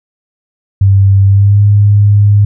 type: tone with pitch glide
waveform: sine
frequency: 98 to 102.63 Hz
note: G2 to G#2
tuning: 0 to -20 cents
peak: -3 dBFS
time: 0.81-2.45 s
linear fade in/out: 5 ms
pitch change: +80 cents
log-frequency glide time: 1.26-1.62 s
effects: none